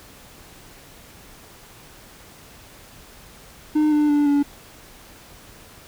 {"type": "tone with pitch steps", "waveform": "triangle", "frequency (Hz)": [304.3, 298.2, 292.2, 286.4], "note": ["D#4", "D4", "D4", "D4"], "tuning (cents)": [-38, 27, -9, -43], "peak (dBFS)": -13, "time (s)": [3.75, 4.43], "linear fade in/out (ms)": 10, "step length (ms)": 170, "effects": ["pink hiss -46 dBFS RMS until 5.87 s"]}